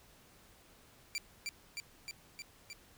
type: tone with echo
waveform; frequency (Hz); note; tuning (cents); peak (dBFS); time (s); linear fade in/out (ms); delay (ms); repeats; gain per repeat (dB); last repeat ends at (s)
20% pulse; 2349; D7; 0; -30; 1.15-1.18; 0; 310; 5; -2; 2.73
effects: pink hiss -62 dBFS RMS until 2.97 s